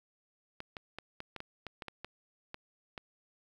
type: clicks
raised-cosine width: 0.3 ms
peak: -25 dBFS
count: 12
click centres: 0.604 / 0.768 / 0.986 / 1.204 / 1.363 / 1.404 / 1.667 / 1.822 / 1.883 / 2.046 / 2.544 / 2.978 s
effects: 9-bit